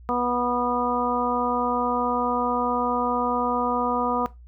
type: harmonic tone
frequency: 244.6 Hz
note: B3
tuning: 16 cents flat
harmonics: 1 / 2 / 3 / 4 / 5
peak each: -28 / -28 / -28 / -28 / -28 dBFS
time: 0.09-4.26 s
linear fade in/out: 0 ms
effects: noise-tail reverb RT60 0.2 s tail -17 dB re dry + added 60 Hz sine -43 dBFS peak until 4.47 s